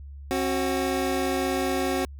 25% pulse tone pair together, 268.3 / 370 Hz, C4 / F#4, +44 / 0 cents, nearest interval tritone, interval 556 cents, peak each -23 dBFS, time 0.31-2.05 s, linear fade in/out 0 ms, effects added 70 Hz sine -38 dBFS peak until 2.19 s

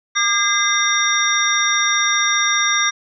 sine tone cluster, 1205 / 1620 / 2060 / 3667 / 5690 Hz, D6 / G#6 / C7 / A#7 / F8, +44 / -43 / -28 / -29 / +31 cents, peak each -21 dBFS, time 0.15-2.91 s, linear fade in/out 20 ms, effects none

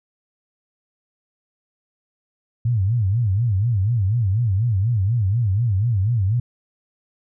sine tone with vibrato, 106.9 Hz, A2, 49 cents flat, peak -16 dBFS, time 2.65-6.4 s, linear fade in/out 5 ms, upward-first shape sine, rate 4.1 Hz, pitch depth 240 cents each way, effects none

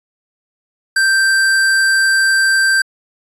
square tone, 1568 Hz, G6, in tune, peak -11 dBFS, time 0.96-2.82 s, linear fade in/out 5 ms, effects resampled to 24000 Hz

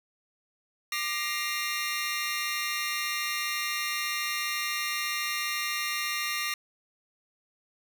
25% pulse tone cluster, 1192 / 1886 / 2101 / 2772 Hz, D6 / A#6 / C7 / F7, +25 / +20 / +7 / -14 cents, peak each -31 dBFS, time 0.92-6.54 s, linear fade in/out 2 ms, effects none

